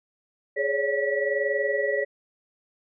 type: tone cluster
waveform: sine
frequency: 419 / 551 / 572 / 1940 Hz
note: G#4 / C#5 / D5 / B6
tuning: +15 / -11 / -46 / -31 cents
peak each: -28 dBFS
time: 0.56-2.05 s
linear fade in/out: 20 ms
effects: none